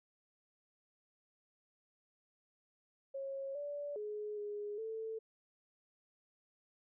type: tone with pitch steps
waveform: sine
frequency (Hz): 545 / 579 / 420.9 / 414.3 / 444.1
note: C#5 / D5 / G#4 / G#4 / A4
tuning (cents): -29 / -25 / +23 / -4 / +16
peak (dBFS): -39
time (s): 3.14-5.19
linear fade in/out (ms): 10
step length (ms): 410
effects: none